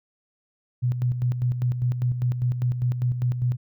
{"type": "tone with tremolo", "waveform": "sine", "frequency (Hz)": 123.47, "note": "B2", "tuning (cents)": 0, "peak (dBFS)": -19, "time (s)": [0.82, 3.57], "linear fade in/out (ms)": 20, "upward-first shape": "square", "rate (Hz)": 5, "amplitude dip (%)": 55, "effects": []}